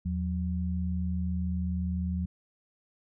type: tone pair together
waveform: sine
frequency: 80.7 / 181.17 Hz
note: E2 / F#3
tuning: -36 / -36 cents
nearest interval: octave + major second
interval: 1400 cents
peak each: -30 / -31 dBFS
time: 0.05-2.26 s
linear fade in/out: 10 ms
effects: none